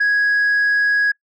sine tone, 1661.2 Hz, G#6, in tune, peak -11 dBFS, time 0-1.12 s, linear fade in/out 10 ms, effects noise-tail reverb RT60 0.1 s tail -25 dB re dry + tanh soft clip ceiling -12 dBFS

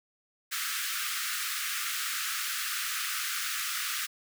pink high-pass noise, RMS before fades -33 dBFS, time 0.51-4.07 s, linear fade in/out 20 ms, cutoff 1200 Hz, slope 96 dB/octave, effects none

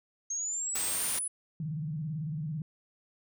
sine exponential sweep, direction up, 6410 to 10160 Hz, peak -31 dBFS, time 0.3-1.28 s, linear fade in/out 5 ms
white noise, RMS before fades -35 dBFS, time 0.75-1.19 s, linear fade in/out 5 ms
sine tone with vibrato, 154 Hz, D#3, 17 cents flat, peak -32 dBFS, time 1.6-2.62 s, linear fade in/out 2 ms, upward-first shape square, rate 18 Hz, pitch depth 110 cents each way
effects none

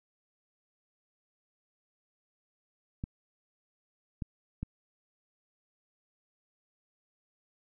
clicks, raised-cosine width 5 ms, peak -22 dBFS, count 3, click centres 3.039 / 4.222 / 4.63 s, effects none

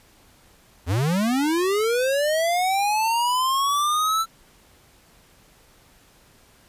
square linear sweep, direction up, 77.78 to 1340 Hz, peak -20 dBFS, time 0.86-4.26 s, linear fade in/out 50 ms, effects pink hiss -55 dBFS RMS until 6.68 s + resampled to 32000 Hz

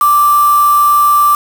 sine tone with quantisation, 1174.7 Hz, D6, in tune, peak -6 dBFS, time 0.01-1.35 s, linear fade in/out 2 ms, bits 3, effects none

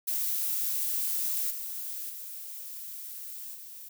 violet noise with level steps, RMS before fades -30 / -37 / -41 / -45 dBFS, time 0.07-3.89 s, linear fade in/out 10 ms, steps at 1.5 / 2.09 / 3.54 s, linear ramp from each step 10 ms, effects none

